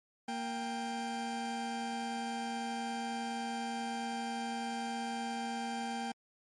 40% pulse tone pair together, 232.5 / 789 Hz, A#3 / G5, -4 / +11 cents, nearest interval octave + major sixth, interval 2115 cents, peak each -38 / -37 dBFS, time 0.28-6.12 s, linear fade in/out 5 ms, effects low-pass 9000 Hz 12 dB/octave + MP3 48 kbps

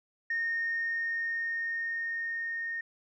sine tone with level ramp, 1841 Hz, A#6, 22 cents flat, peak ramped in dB -27 to -32 dBFS, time 0.3-2.81 s, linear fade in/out 5 ms, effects tanh soft clip ceiling -24 dBFS

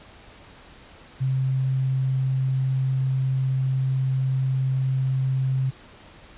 sine tone, 131.9 Hz, C3, 14 cents sharp, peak -20 dBFS, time 1.2-5.71 s, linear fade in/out 20 ms, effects pink hiss -48 dBFS RMS until 6.37 s + resampled to 8000 Hz

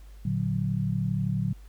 sine chord, Bb augmented, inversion none, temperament equal with one note detuned, 114.47 / 146.83 / 185 Hz, Bb2 / D3 / F#3, -31 / 0 / 0 cents, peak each -29 dBFS, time 0.25-1.53 s, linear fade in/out 5 ms, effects added 50 Hz sine -44 dBFS peak until 1.68 s + pink hiss -61 dBFS RMS until 1.68 s

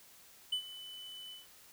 triangle tone with ADSR envelope, 3000 Hz, F#7, 23 cents sharp, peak -28 dBFS, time 0.52-1.47 s, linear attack 8 ms, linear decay 86 ms, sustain -16 dB, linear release 150 ms, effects white hiss -59 dBFS RMS until 1.72 s

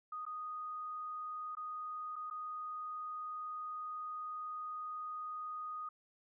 sine tone with dropouts, 1241 Hz, D#6, 5 cents flat, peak -40 dBFS, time 0.12-5.89 s, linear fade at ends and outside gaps 5 ms, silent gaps 0.253-0.264 / 1.552-1.569 / 2.158-2.162 / 2.301-2.309 s, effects none

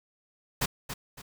pink noise with echo, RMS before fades -27 dBFS, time 0.61-0.66 s, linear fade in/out 10 ms, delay 280 ms, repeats 2, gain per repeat -9 dB, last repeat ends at 1.22 s, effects none

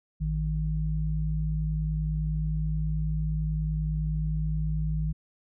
sine tone pair together, 55 / 155.56 Hz, A1 / D#3, 0 / 0 cents, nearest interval octave + tritone, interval 1800 cents, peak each -28 dBFS, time 0.2-5.13 s, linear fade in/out 20 ms, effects none

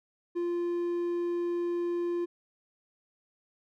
triangle tone, 347.2 Hz, F4, 10 cents flat, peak -26 dBFS, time 0.35-2.26 s, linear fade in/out 20 ms, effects none

